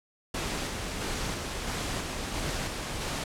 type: noise with tremolo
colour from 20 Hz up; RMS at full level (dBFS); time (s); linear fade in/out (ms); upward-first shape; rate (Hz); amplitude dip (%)
pink; -32; 0.34-3.24; 5; square; 1.5; 25
effects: low-pass 9000 Hz 12 dB/octave